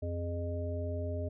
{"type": "harmonic tone with a mistuned harmonic", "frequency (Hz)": 87.31, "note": "F2", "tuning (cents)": 0, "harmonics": [1, 3, 5, 7], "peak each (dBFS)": [-34, -43, -43, -40], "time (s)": [0.02, 1.29], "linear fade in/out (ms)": 10, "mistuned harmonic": 5, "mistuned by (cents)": -85, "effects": []}